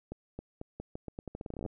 accelerating click train, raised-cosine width 2 ms, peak -26 dBFS, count 20, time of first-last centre 0.12-1.662 s, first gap 270 ms, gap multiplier 0.83, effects none

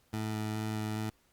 20% pulse tone with vibrato, 108.3 Hz, A2, 27 cents flat, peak -28 dBFS, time 0.13-1.1 s, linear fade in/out 5 ms, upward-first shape square, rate 2.4 Hz, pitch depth 9 cents each way, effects pink hiss -69 dBFS RMS until 1.32 s + Opus 48 kbps

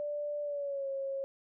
sine tone with pitch glide, 587.3 to 544.8 Hz, D5 to C#5, 0 to -30 cents, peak -33 dBFS, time 0-1.24 s, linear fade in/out 0 ms, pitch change -130 cents, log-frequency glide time 0.42-0.88 s, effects none

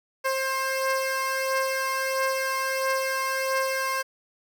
15% pulse beating tone pair, 530 / 531.5 Hz, C5 / C5, +22 / +27 cents, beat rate 1.5 Hz, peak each -19 / -25 dBFS, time 0.24-4.03 s, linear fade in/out 20 ms, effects none

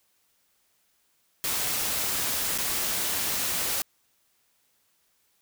white noise with dropouts, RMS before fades -28 dBFS, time 1.44-3.82 s, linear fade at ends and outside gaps 0 ms, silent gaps 2.577-2.585 s, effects white hiss -69 dBFS RMS until 5.41 s

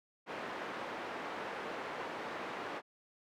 pink band-pass noise, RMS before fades -42 dBFS, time 0.26-2.82 s, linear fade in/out 50 ms, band 390 to 1900 Hz, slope 12 dB/octave, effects none

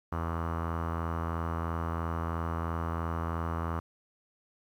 sawtooth tone with low-pass filter, 83 Hz, E2, 12 cents sharp, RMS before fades -33 dBFS, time 0.12-3.8 s, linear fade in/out 5 ms, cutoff 1200 Hz, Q 4.3, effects 10-bit

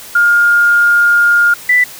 sine tone pair in turn, 1415 / 1983.3 Hz, F6 / B6, +22 / +7 cents, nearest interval tritone, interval 585 cents, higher second, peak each -6 dBFS, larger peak neither, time 0.15-1.54 / 1.69-1.84 s, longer first, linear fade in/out 5 ms, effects white hiss -32 dBFS RMS until 1.99 s

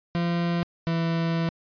40% pulse tone pair in turn, 171.6 / 165.95 Hz, F3 / E3, -30 / +12 cents, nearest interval minor second, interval 58 cents, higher first, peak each -22 dBFS, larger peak neither, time 0.15-0.63 / 0.87-1.49 s, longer second, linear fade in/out 0 ms, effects resampled to 11025 Hz

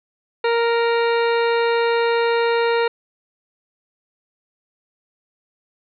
harmonic tone, 466.2 Hz, A#4, in tune, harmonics 1 / 2 / 3 / 4 / 5 / 6 / 8 / 9, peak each -17 / -23 / -27 / -29 / -31 / -33 / -35 / -36 dBFS, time 0.44-2.88 s, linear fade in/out 5 ms, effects none

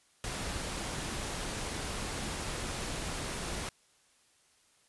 pink noise, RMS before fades -37 dBFS, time 0.24-3.69 s, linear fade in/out 0 ms, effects white hiss -67 dBFS RMS until 4.88 s + resampled to 24000 Hz

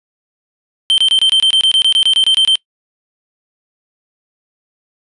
triangle tone bursts, 3120 Hz, G7, 9 cents flat, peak -6 dBFS, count 16, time 0.9-2.555 s, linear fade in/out 0 ms, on 80 ms, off 25 ms, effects noise-tail reverb RT60 0.1 s tail -23 dB re dry + resampled to 24000 Hz

